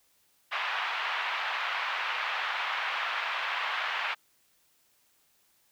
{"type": "band-pass noise", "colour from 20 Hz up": "pink", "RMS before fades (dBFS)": -32, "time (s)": [0.51, 4.15], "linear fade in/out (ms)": 20, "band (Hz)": [890, 3100], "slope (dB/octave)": 24, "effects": ["white hiss -68 dBFS RMS until 5.71 s"]}